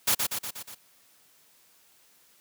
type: noise with echo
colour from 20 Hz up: white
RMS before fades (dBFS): -23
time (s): 0.07-0.15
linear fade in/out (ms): 10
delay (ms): 120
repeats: 5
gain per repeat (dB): -4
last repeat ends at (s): 0.75
effects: white hiss -61 dBFS RMS until 2.4 s + high-pass 100 Hz 12 dB/octave